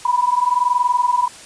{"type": "tone pair together", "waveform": "sine", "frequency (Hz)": [973, 994], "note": ["B5", "B5"], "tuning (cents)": [-26, 11], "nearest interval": "unison", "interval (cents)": 37, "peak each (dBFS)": -17, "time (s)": [0.05, 1.28], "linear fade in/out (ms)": 5, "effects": ["white hiss -39 dBFS RMS until 1.45 s", "resampled to 22050 Hz"]}